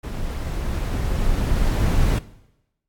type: noise with level ramp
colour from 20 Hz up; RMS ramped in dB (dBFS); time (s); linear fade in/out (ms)
brown; -27 to -17; 0.03-2.19; 10
effects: noise-tail reverb RT60 0.9 s tail -18 dB re dry + AAC 64 kbps